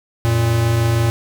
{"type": "tone pair together", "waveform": "square", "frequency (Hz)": [89.6, 115.9], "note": ["F2", "A#2"], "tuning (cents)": [45, -10], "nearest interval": "major third", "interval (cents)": 445, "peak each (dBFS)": [-23, -15], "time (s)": [0.25, 1.1], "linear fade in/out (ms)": 0, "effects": []}